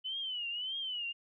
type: tone with vibrato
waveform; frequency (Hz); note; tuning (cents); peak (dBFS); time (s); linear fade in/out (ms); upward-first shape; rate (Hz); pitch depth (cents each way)
sine; 2994; F#7; +20; -35; 0.04-1.13; 20; triangle; 1.7; 150
effects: none